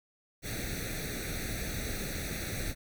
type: noise with comb filter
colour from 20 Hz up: pink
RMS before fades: -36 dBFS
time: 0.42-2.75 s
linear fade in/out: 50 ms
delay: 0.49 ms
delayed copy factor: +0.9
effects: none

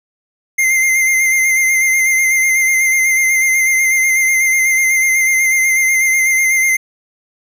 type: tone with vibrato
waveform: square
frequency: 2092 Hz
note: C7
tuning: 1 cent flat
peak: -11 dBFS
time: 0.58-6.77 s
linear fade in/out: 10 ms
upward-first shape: sine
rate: 8.1 Hz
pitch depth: 29 cents each way
effects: none

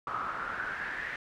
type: noise with band-pass filter sweep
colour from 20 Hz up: brown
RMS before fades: -36 dBFS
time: 0.07-1.16 s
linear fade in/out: 2 ms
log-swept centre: 1200 to 1900 Hz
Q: 7.7
effects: none

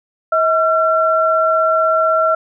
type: tone pair together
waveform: sine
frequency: 640.9 / 1358 Hz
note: E5 / F6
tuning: -49 / -49 cents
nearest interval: octave + minor second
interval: 1300 cents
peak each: -14 dBFS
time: 0.32-2.35 s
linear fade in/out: 5 ms
effects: none

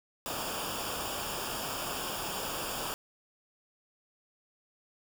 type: noise with comb filter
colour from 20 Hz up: pink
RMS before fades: -36 dBFS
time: 0.26-2.94 s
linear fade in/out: 0 ms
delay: 0.49 ms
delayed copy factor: -0.75
effects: none

